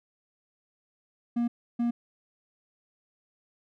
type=tone bursts at uneven times; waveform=triangle; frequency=237.2 Hz; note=A#3; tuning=30 cents sharp; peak=-22 dBFS; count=2; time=1.36-1.48 / 1.79-1.91 s; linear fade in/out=10 ms; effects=none